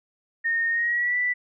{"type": "tone with pitch glide", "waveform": "sine", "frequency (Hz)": [1841, 1973.1], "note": ["A#6", "B6"], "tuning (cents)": [-22, -2], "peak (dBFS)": -21, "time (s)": [0.44, 1.34], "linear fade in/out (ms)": 20, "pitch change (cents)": 120, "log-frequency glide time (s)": [0.7, 1.17], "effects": []}